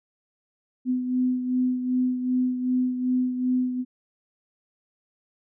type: beating tone pair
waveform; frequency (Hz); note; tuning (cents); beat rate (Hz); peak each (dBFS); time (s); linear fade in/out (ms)
sine; 252.3 / 254.9; B3 / C4; +37 / -45; 2.6; -22 / -30; 0.85-3.85; 50
effects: none